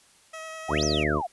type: tone with vibrato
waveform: 15% pulse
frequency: 640 Hz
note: D#5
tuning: 49 cents sharp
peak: -30 dBFS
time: 0.33-1.04 s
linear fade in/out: 10 ms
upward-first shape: square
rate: 9.9 Hz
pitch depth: 9 cents each way
type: harmonic tone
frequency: 75.3 Hz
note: D2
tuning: 44 cents sharp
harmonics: 1 / 2 / 3 / 4 / 5 / 6 / 7 / 8 / 9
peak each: -31 / -31 / -33 / -31 / -30 / -33 / -36 / -35 / -34 dBFS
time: 0.68-1.22 s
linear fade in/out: 50 ms
type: exponential two-way sweep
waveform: sine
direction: up then down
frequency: 651 to 6400 to 651 Hz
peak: -27 dBFS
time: 0.68-1.27 s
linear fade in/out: 10 ms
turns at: 0.84 s
type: click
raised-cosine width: 0.5 ms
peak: -27 dBFS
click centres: 0.832 s
effects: white hiss -58 dBFS RMS until 1.32 s + resampled to 24000 Hz